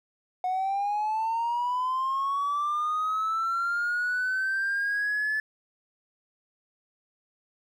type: linear sweep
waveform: triangle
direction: up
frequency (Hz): 729 to 1738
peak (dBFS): -22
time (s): 0.44-5.4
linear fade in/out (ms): 2
effects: tanh soft clip ceiling -21 dBFS